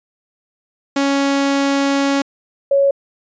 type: tone pair in turn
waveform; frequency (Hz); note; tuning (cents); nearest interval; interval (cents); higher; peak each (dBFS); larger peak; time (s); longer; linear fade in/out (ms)
sawtooth / sine; 277.8 / 555.6; C#4 / C#5; +4 / +4; octave; 1200; second; -10; neither; 0.96-2.22 / 2.71-2.91; first; 5
effects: resampled to 16000 Hz